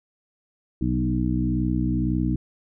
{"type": "harmonic tone with a mistuned harmonic", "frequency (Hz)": 61.9, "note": "B1", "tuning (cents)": 5, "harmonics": [1, 2, 3, 4, 5], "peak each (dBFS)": [-27, -27, -27, -27, -27], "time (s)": [0.81, 2.36], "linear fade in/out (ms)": 5, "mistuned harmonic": 2, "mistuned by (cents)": 30, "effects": []}